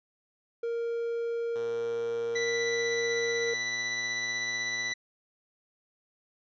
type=tone; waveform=triangle; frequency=466.2 Hz; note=A#4; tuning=in tune; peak=-27 dBFS; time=0.63-3.54 s; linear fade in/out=5 ms
type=tone with pitch glide; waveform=5% pulse; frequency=116.54 to 113.09 Hz; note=A#2 to A2; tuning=0 to +48 cents; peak=-34 dBFS; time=1.55-4.93 s; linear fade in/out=10 ms; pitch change=-52 cents; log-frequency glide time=2.95-4.7 s
type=tone with tremolo; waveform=sawtooth; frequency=1980 Hz; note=B6; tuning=4 cents sharp; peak=-25 dBFS; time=2.35-4.94 s; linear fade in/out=10 ms; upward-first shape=triangle; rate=16 Hz; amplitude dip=25%
effects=resampled to 16000 Hz